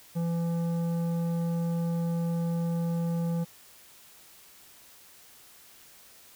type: tone with tanh clipping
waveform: triangle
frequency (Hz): 168.6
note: E3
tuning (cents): +39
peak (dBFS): -28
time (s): 0.15-3.45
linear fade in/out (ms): 20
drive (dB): 15
effects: white hiss -54 dBFS RMS until 6.35 s